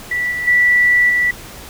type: tone with level steps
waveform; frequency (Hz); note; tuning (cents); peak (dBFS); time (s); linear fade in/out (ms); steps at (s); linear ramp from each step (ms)
sine; 1960; B6; -14; -16 / -19 / -9 / -12; 0.11-1.31; 5; 0.31 / 0.47 / 1.09; 10
effects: pink hiss -35 dBFS RMS until 1.69 s